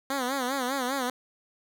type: tone with vibrato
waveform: 10% pulse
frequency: 261.6 Hz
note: C4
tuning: in tune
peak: -19 dBFS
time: 0.1-1.1 s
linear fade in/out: 2 ms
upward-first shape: sine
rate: 5 Hz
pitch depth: 120 cents each way
effects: none